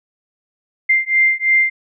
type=beating tone pair; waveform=sine; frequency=2093 / 2096 Hz; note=C7 / C7; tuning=0 / +2 cents; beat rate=3 Hz; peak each=-15 dBFS; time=0.89-1.7 s; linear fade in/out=10 ms; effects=none